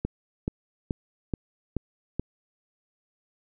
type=click train; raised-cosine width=3 ms; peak=-14 dBFS; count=6; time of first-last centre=0.05-2.196 s; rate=2.33 Hz; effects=none